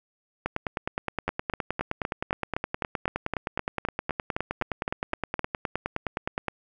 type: two click trains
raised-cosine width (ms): 0.5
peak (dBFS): -12 / -12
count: 59 / 17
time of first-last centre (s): 0.46-6.483 / 1.28-5.393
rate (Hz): 9.63 / 3.89
effects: none